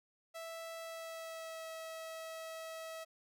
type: tone with pitch glide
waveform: sawtooth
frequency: 658 to 647.1 Hz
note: E5 to E5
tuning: -3 to -32 cents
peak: -40 dBFS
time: 0.34-3.05 s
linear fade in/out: 20 ms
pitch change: -29 cents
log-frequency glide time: 0.79-1.68 s
effects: none